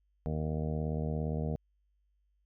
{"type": "harmonic tone", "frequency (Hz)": 77.4, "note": "D#2", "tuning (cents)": -9, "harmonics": [1, 2, 3, 4, 5, 6, 7, 8, 9, 10], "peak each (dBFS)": [-36, -34, -39, -48, -47, -41, -51, -45, -48, -56], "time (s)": [0.26, 1.56], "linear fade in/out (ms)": 0, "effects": ["added 50 Hz sine -70 dBFS peak until 2.45 s"]}